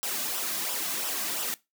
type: noise with flanger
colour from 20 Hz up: white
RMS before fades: -31 dBFS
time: 0.03-1.54 s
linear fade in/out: 0 ms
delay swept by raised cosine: 0.45 to 2.25 ms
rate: 2.9 Hz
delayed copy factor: -0.6
effects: noise-tail reverb RT60 0.2 s tail -19 dB re dry + high-pass 200 Hz 12 dB/octave